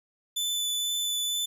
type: tone with vibrato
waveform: sawtooth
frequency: 3500 Hz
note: A7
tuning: 10 cents flat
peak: -24 dBFS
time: 0.36-1.46 s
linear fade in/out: 10 ms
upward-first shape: sine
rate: 2.1 Hz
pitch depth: 8 cents each way
effects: 11-bit